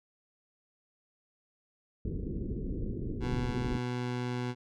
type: low-pass noise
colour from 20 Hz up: pink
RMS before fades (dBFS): -35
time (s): 2.05-3.78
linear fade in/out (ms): 2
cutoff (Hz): 430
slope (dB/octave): 48
type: tone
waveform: 20% pulse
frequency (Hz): 123.47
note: B2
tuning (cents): 0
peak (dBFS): -27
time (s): 3.2-4.55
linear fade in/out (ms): 50
effects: low-pass 5000 Hz 12 dB/octave